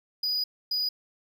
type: tone bursts at uneven times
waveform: triangle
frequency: 4934 Hz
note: D#8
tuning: 15 cents flat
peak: -24 dBFS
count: 2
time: 0.23-0.44 / 0.71-0.89 s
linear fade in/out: 5 ms
effects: none